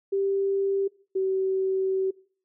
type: tone pair in turn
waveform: sine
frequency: 392.7 / 381.3 Hz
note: G4 / G4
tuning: +3 / -48 cents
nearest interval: minor second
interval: 51 cents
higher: first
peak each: -22 dBFS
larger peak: neither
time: 0.12-0.88 / 1.15-2.11 s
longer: second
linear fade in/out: 10 ms
effects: noise-tail reverb RT60 0.5 s tail -23 dB re dry